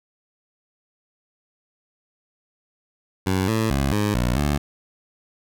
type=tone with pitch steps; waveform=15% pulse; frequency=94.2 / 111.1 / 68.8 / 104.1 / 60.5 / 72.7 Hz; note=F#2 / A2 / C#2 / G#2 / B1 / D2; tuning=+32 / +17 / -12 / +5 / -35 / -17 cents; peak=-13 dBFS; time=3.26-4.58 s; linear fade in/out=10 ms; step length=220 ms; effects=none